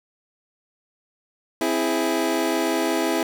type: chord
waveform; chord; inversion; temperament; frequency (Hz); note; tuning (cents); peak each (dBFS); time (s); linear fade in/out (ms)
25% pulse; C augmented; none; equal; 261.6 / 329.6 / 415.3; C4 / E4 / G#4; 0 / 0 / 0; -23 / -19 / -23; 1.61-3.23; 2
effects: none